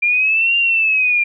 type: linear two-way sweep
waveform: sine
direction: up then down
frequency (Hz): 2383 to 2794 to 2383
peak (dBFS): -12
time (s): 0.02-1.24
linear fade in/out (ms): 10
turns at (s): 0.57
effects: none